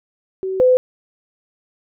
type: tone pair in turn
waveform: sine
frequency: 379.2 / 507 Hz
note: F#4 / B4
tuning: +43 / +45 cents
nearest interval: perfect fourth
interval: 502 cents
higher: second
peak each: -20 / -9 dBFS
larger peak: second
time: 0.43-0.6 / 0.6-0.77 s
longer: neither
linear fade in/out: 0 ms
effects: none